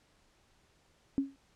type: tone with exponential decay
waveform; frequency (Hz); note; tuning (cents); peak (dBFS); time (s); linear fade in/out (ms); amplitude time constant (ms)
sine; 274.3; C#4; -18; -23; 1.18-1.36; 0; 39
effects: pink hiss -68 dBFS RMS until 1.55 s + low-pass 8000 Hz 12 dB/octave